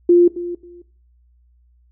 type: tone with echo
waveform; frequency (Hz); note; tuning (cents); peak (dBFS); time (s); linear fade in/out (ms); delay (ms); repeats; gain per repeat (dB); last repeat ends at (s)
sine; 349.2; F4; 0; -7; 0.09-0.28; 5; 270; 2; -15; 0.82
effects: noise-tail reverb RT60 0.4 s tail -18 dB re dry + added 60 Hz sine -52 dBFS peak until 1.91 s